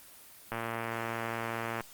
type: click train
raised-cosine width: 0.5 ms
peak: -19 dBFS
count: 149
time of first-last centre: 0.52-1.807 s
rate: 115 Hz
effects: white hiss -53 dBFS RMS until 1.93 s + Opus 24 kbps